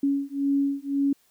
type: beating tone pair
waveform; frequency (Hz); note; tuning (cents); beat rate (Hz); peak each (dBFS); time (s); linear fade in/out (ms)
sine; 278.2 / 280.1; C#4 / C#4; +6 / +18; 1.9; -25; 0.03-1.13; 5
effects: white hiss -64 dBFS RMS until 1.3 s